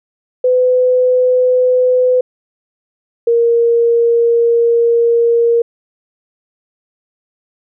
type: tone pair in turn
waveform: sine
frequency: 504 / 467.6 Hz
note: B4 / A#4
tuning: +35 / +5 cents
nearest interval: minor second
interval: 130 cents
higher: first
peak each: -8 dBFS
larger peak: neither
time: 0.44-2.21 / 3.27-5.62 s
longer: second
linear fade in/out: 5 ms
effects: none